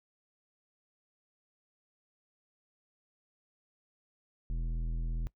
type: tone with tanh clipping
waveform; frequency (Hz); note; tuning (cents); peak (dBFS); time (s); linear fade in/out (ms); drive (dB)
sine; 41.15; E1; -2; -33; 4.5-5.27; 0; 12
effects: noise-tail reverb RT60 0.1 s tail -21 dB re dry